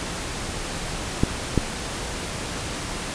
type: clicks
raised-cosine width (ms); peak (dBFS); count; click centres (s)
3; -4; 2; 1.235 / 1.577
effects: pink hiss -30 dBFS RMS until 3.14 s + resampled to 22050 Hz